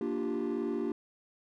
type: chord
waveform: triangle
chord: G minor seventh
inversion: first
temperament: equal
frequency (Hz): 233.1 / 293.7 / 349.2 / 392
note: Bb3 / D4 / F4 / G4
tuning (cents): 0 / 0 / 0 / 0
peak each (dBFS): -33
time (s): 0.01-0.92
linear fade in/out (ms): 2
effects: tanh soft clip ceiling -24 dBFS